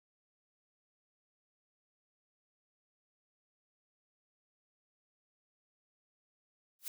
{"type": "noise with exponential growth", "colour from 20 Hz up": "blue", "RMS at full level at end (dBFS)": -36, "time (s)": [6.79, 6.88], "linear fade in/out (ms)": 1, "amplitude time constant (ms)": 18, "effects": []}